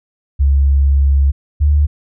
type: tone pair in turn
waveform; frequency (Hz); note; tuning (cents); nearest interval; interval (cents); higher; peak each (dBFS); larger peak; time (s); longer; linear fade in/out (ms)
sine; 69.3 / 73.42; C#2 / D2; 0 / 0; minor second; 100; second; -8; neither; 0.39-1.32 / 1.6-1.87; first; 20
effects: none